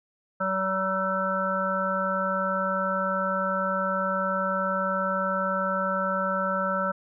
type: harmonic tone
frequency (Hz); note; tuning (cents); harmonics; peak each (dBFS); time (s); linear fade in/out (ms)
190.2; F#3; +48; 1 / 3 / 5 / 7 / 8; -32 / -29 / -34 / -27 / -34; 0.4-6.92; 10
effects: none